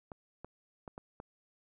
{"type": "clicks", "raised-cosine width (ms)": 1, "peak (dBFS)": -30, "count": 5, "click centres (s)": [0.118, 0.446, 0.878, 0.979, 1.201], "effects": []}